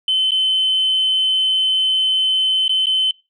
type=tone with dropouts; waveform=sine; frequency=3059 Hz; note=G7; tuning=43 cents flat; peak=-13 dBFS; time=0.08-3.11 s; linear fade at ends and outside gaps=2 ms; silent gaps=0.308-0.318 / 2.68-2.693 / 2.858-2.868 s; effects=noise-tail reverb RT60 0.3 s tail -25 dB re dry + tanh soft clip ceiling -10 dBFS